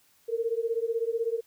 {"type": "beating tone pair", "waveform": "sine", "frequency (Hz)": [451.4, 467.4], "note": ["A4", "A#4"], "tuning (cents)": [44, 5], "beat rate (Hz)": 16, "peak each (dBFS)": -29, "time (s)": [0.28, 1.41], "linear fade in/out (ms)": 20, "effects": ["white hiss -64 dBFS RMS until 1.46 s"]}